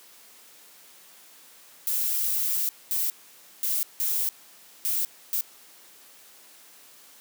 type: noise bursts at uneven times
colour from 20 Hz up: violet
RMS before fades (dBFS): -26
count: 6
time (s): 1.87-2.69 / 2.91-3.1 / 3.63-3.83 / 4-4.29 / 4.85-5.05 / 5.33-5.41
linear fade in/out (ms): 0
effects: white hiss -52 dBFS RMS until 7.2 s + high-pass 200 Hz 12 dB/octave